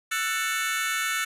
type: chord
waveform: sawtooth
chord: F# minor seventh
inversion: third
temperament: just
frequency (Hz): 1332 / 1480 / 1776 / 2220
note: E6 / F#6 / A6 / C#7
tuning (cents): +18 / 0 / +16 / +2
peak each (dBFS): -27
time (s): 0.11-1.25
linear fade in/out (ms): 10
effects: resampled to 32000 Hz